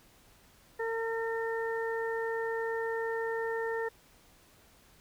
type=harmonic tone; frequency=454.3 Hz; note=A#4; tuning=45 cents flat; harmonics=1 / 2 / 3 / 4; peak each=-32 / -39 / -46 / -38 dBFS; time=0.79-3.89 s; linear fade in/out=10 ms; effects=pink hiss -61 dBFS RMS until 5 s